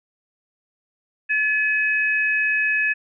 sine tone pair together, 1718 / 2542 Hz, A6 / D#7, -42 / +36 cents, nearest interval perfect fifth, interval 678 cents, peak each -20 / -21 dBFS, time 1.29-2.94 s, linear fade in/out 20 ms, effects none

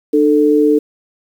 sine tone pair together, 300.6 / 442.2 Hz, D4 / A4, +40 / +9 cents, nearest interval perfect fifth, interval 669 cents, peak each -11 dBFS, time 0.13-0.79 s, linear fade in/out 10 ms, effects 7-bit

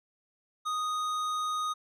sine tone with tanh clipping, 1243 Hz, D#6, 2 cents flat, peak -31 dBFS, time 0.65-1.74 s, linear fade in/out 20 ms, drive 14 dB, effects none

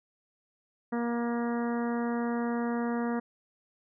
harmonic tone, 236.5 Hz, A#3, 25 cents sharp, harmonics 1 / 2 / 3 / 4 / 5 / 6 / 7 / 8, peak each -29 / -35 / -39 / -41 / -43 / -45 / -46 / -47 dBFS, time 0.92-3.2 s, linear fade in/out 10 ms, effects none

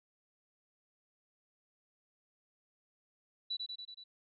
sine tone with echo, 3951 Hz, B7, in tune, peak -34 dBFS, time 3.5-3.57 s, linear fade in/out 10 ms, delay 94 ms, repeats 5, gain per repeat -3 dB, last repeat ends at 4.04 s, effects none

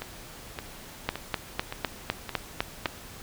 two click trains, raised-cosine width 0.3 ms, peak -17 / -9 dBFS, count 6 / 8, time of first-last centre 0.02-2.861 / 1.09-2.858 s, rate 1.76 / 3.96 Hz, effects pink hiss -45 dBFS RMS until 3.22 s

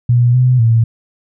sine tone with pitch steps, 121.1 / 126.4 / 114.4 Hz, B2 / B2 / A#2, -34 / +41 / -32 cents, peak -7 dBFS, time 0.09-0.84 s, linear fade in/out 5 ms, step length 250 ms, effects none

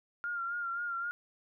sine tone with vibrato, 1396.9 Hz, F6, in tune, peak -33 dBFS, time 0.24-1.11 s, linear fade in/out 0 ms, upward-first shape sine, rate 3.8 Hz, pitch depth 40 cents each way, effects none

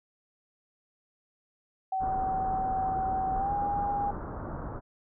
sine tone with pitch glide, 761 to 810.9 Hz, F#5 to G#5, +48 to -42 cents, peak -27 dBFS, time 1.92-4.11 s, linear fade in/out 5 ms, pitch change +110 cents, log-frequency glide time 3.35-3.52 s
pink low-pass noise, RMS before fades -37 dBFS, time 1.99-4.81 s, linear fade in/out 50 ms, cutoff 1400 Hz, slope 48 dB/octave
effects none

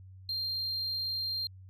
sine tone, 4186 Hz, C8, in tune, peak -29 dBFS, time 0.29-1.47 s, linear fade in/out 2 ms, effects tanh soft clip ceiling -30 dBFS + added 94 Hz sine -48 dBFS peak until 1.69 s

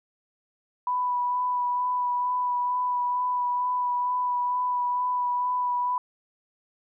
sine tone with vibrato, 987.8 Hz, B5, in tune, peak -23 dBFS, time 0.87-5.98 s, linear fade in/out 2 ms, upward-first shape sine, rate 2.2 Hz, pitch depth 14 cents each way, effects none

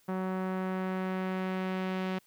sawtooth tone with low-pass filter sweep, 187 Hz, F#3, 19 cents sharp, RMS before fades -33 dBFS, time 0.08-2.19 s, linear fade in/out 10 ms, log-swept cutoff 1300 to 3000 Hz, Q 1.1, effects white hiss -66 dBFS RMS until 2.26 s

